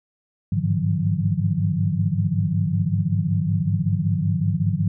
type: tone cluster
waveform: sine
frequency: 99.6 / 104.9 / 148.3 / 163.2 / 179.3 Hz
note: G2 / G#2 / D3 / E3 / F3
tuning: +28 / +18 / +17 / -17 / +46 cents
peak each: -25 dBFS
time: 0.52-4.88 s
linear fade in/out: 5 ms
effects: none